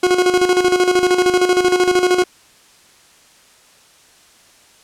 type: tone with tremolo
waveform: 40% pulse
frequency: 362.4 Hz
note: F#4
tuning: 36 cents flat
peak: -9 dBFS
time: 0.03-2.24 s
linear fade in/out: 5 ms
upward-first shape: square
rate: 13 Hz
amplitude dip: 60%
effects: white hiss -49 dBFS RMS until 4.83 s + low-pass 9000 Hz 12 dB/octave